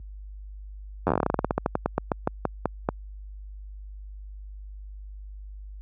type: slowing click train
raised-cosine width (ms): 1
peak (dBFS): -8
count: 26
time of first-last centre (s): 1.07-2.889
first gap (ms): 10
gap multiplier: 1.14
effects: added 50 Hz sine -29 dBFS peak until 5.81 s + high-pass 80 Hz 12 dB/octave